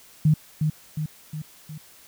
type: tone with echo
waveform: sine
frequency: 153.8 Hz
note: D#3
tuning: 20 cents flat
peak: -14 dBFS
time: 0.25-0.34 s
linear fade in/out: 5 ms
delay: 360 ms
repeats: 4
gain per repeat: -5 dB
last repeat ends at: 1.78 s
effects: white hiss -51 dBFS RMS until 2.07 s